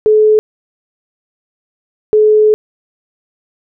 sine tone pair in turn, 429.4 / 427.7 Hz, A4 / A4, -42 / -49 cents, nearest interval unison, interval 7 cents, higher first, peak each -5 dBFS, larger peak neither, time 0.06-0.39 / 2.13-2.54 s, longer second, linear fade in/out 0 ms, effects none

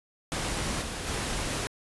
pink noise with level steps, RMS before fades -31 / -35 / -31 dBFS, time 0.32-1.67 s, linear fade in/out 0 ms, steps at 0.81 / 1.06 s, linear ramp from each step 20 ms, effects resampled to 24000 Hz

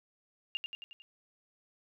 sine tone with echo, 2808 Hz, F7, 9 cents sharp, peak -31 dBFS, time 0.55-0.57 s, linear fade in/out 0 ms, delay 90 ms, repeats 5, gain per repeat -4 dB, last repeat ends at 1.02 s, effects none

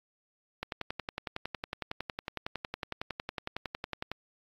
click train, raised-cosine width 0.3 ms, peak -18 dBFS, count 39, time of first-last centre 0.63-4.116 s, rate 10.9 Hz, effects AAC 32 kbps

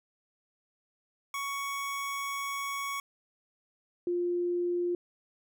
25% pulse / sine tone pair in turn, 1115 / 351.2 Hz, C#6 / F4, +10 / +10 cents, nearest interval octave + minor sixth, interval 2000 cents, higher first, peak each -29 / -27 dBFS, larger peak second, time 1.34-3 / 4.07-4.95 s, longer first, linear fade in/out 2 ms, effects none

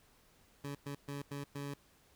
20% pulse tone bursts at uneven times, 141.8 Hz, C#3, 40 cents sharp, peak -35 dBFS, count 5, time 0.64-0.75 / 0.86-0.95 / 1.08-1.22 / 1.31-1.44 / 1.55-1.74 s, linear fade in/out 5 ms, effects pink hiss -67 dBFS RMS until 2.15 s

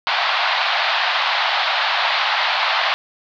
pink band-pass noise, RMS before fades -19 dBFS, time 0.07-2.94 s, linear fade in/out 0 ms, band 680 to 4400 Hz, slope 48 dB/octave, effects none

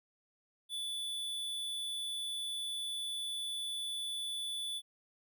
square tone, 3470 Hz, A7, 25 cents flat, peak -37 dBFS, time 0.69-4.82 s, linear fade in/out 50 ms, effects none

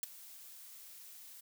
blue noise with ADSR envelope, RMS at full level -34 dBFS, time 0.03-1.41 s, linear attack 3 ms, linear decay 13 ms, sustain -19 dB, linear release 12 ms, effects none

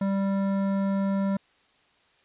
sine tone with hard clipping, 196 Hz, G3, in tune, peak -25 dBFS, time 0.01-1.37 s, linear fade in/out 5 ms, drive 13 dB, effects white hiss -63 dBFS RMS until 2.24 s + resampled to 8000 Hz

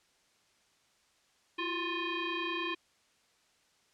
sine tone with frequency modulation, 1071 Hz, C6, 40 cents sharp, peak -32 dBFS, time 1.58-2.75 s, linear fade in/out 10 ms, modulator 704 Hz, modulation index 3.2, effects white hiss -69 dBFS RMS until 3.93 s + low-pass 7000 Hz 12 dB/octave

